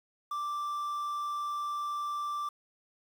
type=tone with quantisation; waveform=triangle; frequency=1174.7 Hz; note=D6; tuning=in tune; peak=-30 dBFS; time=0.31-2.49 s; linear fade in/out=5 ms; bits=9; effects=none